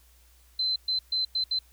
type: tone bursts at uneven times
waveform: sine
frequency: 4071 Hz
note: C8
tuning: 48 cents flat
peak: -24 dBFS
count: 5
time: 0.59-0.76 / 0.88-0.99 / 1.12-1.25 / 1.35-1.44 / 1.51-1.59 s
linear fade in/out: 5 ms
effects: added 60 Hz sine -57 dBFS peak until 1.72 s + white hiss -62 dBFS RMS until 1.72 s